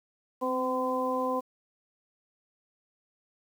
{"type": "harmonic tone with a mistuned harmonic", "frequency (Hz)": 255.6, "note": "C4", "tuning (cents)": -40, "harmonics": [1, 2, 3, 4], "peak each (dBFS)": [-33, -30, -37, -31], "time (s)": [0.41, 1.41], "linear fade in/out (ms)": 20, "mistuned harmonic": 1, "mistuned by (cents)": 26, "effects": ["9-bit"]}